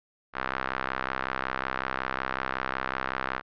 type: tone with band-pass filter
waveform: sawtooth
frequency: 65.41 Hz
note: C2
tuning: in tune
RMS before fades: -32 dBFS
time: 0.33-3.42 s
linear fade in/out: 50 ms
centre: 1400 Hz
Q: 2
effects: resampled to 11025 Hz